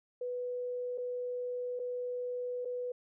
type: tone with dropouts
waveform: sine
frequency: 493.9 Hz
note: B4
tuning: in tune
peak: -34 dBFS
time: 0.21-2.92 s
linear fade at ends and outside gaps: 5 ms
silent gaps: 0.977-0.981 / 1.793-1.797 / 2.649-2.654 s
effects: none